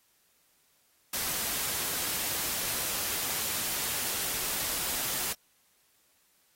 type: noise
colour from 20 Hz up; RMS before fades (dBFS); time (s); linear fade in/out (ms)
white; -32; 1.13-5.33; 5
effects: white hiss -68 dBFS RMS until 6.55 s + AAC 48 kbps